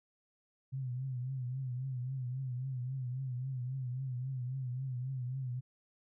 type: tone with vibrato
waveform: sine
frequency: 128.5 Hz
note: C3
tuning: 31 cents flat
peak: -35 dBFS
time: 0.72-5.61 s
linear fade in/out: 20 ms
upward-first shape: triangle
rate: 3.7 Hz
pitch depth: 100 cents each way
effects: none